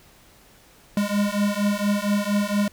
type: beating tone pair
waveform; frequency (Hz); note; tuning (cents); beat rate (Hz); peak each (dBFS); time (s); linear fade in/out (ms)
square; 202.5 / 206.8; G#3 / G#3; -43 / -7; 4.3; -24 / -24; 0.97-2.68; 2
effects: pink hiss -53 dBFS RMS until 2.72 s